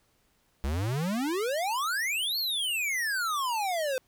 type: exponential two-way sweep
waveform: square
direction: up then down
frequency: 64.5 to 4477 to 504 Hz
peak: -28 dBFS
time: 0.64-3.98 s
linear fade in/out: 0 ms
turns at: 2.38 s
effects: pink hiss -69 dBFS RMS until 4.07 s